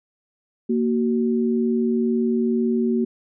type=tone pair together; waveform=sine; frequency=233.1 / 375.2 Hz; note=A#3 / F#4; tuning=0 / +24 cents; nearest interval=minor sixth; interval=824 cents; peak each=-19 / -23 dBFS; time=0.69-3.05 s; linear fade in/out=10 ms; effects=none